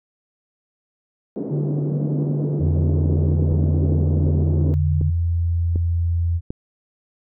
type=band-pass noise; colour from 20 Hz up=white; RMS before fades=-27 dBFS; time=1.36-4.74 s; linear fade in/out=0 ms; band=160 to 390 Hz; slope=24 dB/octave
type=tone; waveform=sine; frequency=146.83 Hz; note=D3; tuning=in tune; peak=-20 dBFS; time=1.5-5.11 s; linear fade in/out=20 ms
type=tone with vibrato; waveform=sine; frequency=85 Hz; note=F2; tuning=46 cents flat; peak=-17 dBFS; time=2.59-6.41 s; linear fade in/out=50 ms; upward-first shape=triangle; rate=20 Hz; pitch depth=11 cents each way
type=click train; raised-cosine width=3 ms; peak=-14 dBFS; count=5; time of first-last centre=3.52-6.505 s; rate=1.34 Hz
effects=none